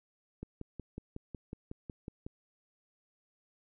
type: click train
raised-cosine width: 3 ms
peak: -28 dBFS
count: 11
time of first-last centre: 0.43-2.265 s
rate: 5.45 Hz
effects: none